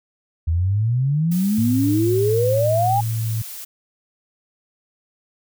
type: exponential sweep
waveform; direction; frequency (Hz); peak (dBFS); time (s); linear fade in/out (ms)
sine; up; 78.5 to 830.6; -16; 0.47-3.01; 10
type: noise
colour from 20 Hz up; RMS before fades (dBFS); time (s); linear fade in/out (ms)
blue; -34; 1.31-3.65; 10
type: tone with pitch glide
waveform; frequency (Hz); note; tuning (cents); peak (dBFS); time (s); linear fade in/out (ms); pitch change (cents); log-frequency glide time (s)
sine; 110 to 112.25; A2 to A2; 0 to +35; -20; 1.58-3.42; 5; +35; 2.32-2.54
effects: none